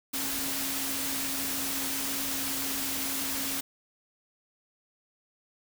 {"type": "tone in noise", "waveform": "sine", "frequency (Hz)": 271.8, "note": "C#4", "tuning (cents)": -34, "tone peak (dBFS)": -39, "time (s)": [0.13, 3.61], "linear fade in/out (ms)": 10, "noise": "white", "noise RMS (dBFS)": -32, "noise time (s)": [0.13, 3.61], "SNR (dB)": -10, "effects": []}